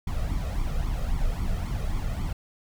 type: noise with flanger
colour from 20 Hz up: brown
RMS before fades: -27 dBFS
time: 0.07-2.33 s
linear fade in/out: 5 ms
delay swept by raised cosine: 0.89 to 1.62 ms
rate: 3.7 Hz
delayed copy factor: +0.7
effects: none